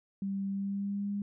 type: tone with pitch glide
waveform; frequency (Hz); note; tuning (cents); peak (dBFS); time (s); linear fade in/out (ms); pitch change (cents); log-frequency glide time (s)
sine; 196.2 to 202.4; G3 to G#3; +2 to -44; -31; 0.22-1.22; 2; +54; 0.49-1.11
effects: none